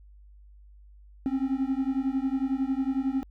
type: beating tone pair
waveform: triangle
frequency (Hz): 261.6 / 272.6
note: C4 / C#4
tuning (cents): 0 / -29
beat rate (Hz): 11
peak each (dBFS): -26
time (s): 1.26-3.23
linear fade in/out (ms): 0
effects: added 50 Hz sine -49 dBFS peak until 3.3 s